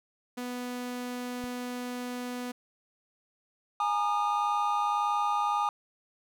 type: tone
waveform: sawtooth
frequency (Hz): 246.9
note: B3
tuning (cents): 0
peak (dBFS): -30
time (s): 0.37-2.52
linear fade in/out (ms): 10
type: click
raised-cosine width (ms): 5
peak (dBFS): -33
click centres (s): 1.44
type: chord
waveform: triangle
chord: Ab suspended second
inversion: none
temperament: equal with one note detuned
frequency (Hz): 830.6 / 932.3 / 1218.9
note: Ab5 / Bb5 / Eb6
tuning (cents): 0 / 0 / -36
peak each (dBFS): -27 / -32 / -27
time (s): 3.8-5.69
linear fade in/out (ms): 2
effects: none